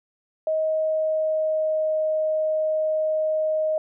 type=tone with pitch glide; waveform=sine; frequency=630 to 624.2 Hz; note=D#5 to D#5; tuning=+21 to +5 cents; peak=-20 dBFS; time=0.47-3.78 s; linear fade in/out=2 ms; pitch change=-16 cents; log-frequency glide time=0.58-1.98 s; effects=none